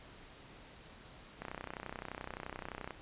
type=click train; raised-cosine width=0.5 ms; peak=-26 dBFS; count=48; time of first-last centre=1.42-2.907 s; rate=31.6 Hz; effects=pink hiss -55 dBFS RMS until 3.01 s + resampled to 8000 Hz